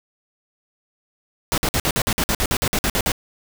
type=noise bursts; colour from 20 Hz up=pink; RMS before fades=-20 dBFS; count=15; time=1.52-3.118 s; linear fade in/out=0 ms; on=58 ms; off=52 ms; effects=none